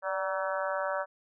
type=harmonic tone with a mistuned harmonic; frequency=189.7 Hz; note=F#3; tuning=43 cents sharp; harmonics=3 / 4 / 5 / 6 / 7 / 8 / 9; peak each=-32 / -39 / -37 / -39 / -38 / -38 / -43 dBFS; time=0.02-1.06 s; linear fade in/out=50 ms; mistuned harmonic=3; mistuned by=+36 cents; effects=none